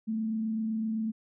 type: tone with frequency modulation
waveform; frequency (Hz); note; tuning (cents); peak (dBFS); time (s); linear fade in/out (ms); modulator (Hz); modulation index
sine; 220.7; A3; +5; -28; 0.07-1.12; 20; 27.8; 0.23
effects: none